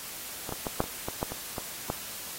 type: clicks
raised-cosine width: 1 ms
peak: -22 / -20 / -18 / -10 / -25 / -19 / -14 / -22 / -20 / -15 dBFS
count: 10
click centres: 0.492 / 0.524 / 0.668 / 0.804 / 0.84 / 1.085 / 1.229 / 1.32 / 1.582 / 1.901 s
effects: white hiss -40 dBFS RMS until 2.38 s + AAC 48 kbps